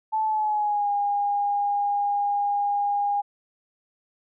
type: tone with pitch glide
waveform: sine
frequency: 872 to 813.6 Hz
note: A5 to G#5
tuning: -16 to -36 cents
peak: -21 dBFS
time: 0.12-3.22 s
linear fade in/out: 20 ms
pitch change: -120 cents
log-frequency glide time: 0.24-0.9 s
effects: none